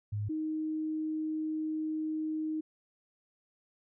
sine tone pair in turn, 104.2 / 312.2 Hz, G#2 / D#4, +6 / +6 cents, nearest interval octave + perfect fifth, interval 1900 cents, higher second, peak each -31 / -31 dBFS, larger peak neither, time 0.12-0.29 / 0.29-2.61 s, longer second, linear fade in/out 10 ms, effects none

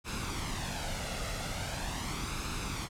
pink noise with flanger, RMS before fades -36 dBFS, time 0.04-2.89 s, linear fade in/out 50 ms, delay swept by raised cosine 0.77 to 1.49 ms, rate 0.41 Hz, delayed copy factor +0.55, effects low-pass 9000 Hz 12 dB/octave

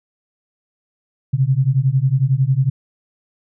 sine beating tone pair, 127.7 / 138.7 Hz, C3 / C#3, -42 / +1 cents, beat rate 11 Hz, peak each -16 dBFS, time 1.33-2.7 s, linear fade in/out 10 ms, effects none

